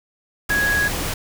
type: tone in noise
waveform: sine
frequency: 1661.2 Hz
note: G#6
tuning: in tune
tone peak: -17 dBFS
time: 0.5-0.88 s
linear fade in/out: 5 ms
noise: pink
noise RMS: -25 dBFS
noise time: 0.49-1.14 s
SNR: +5 dB
effects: none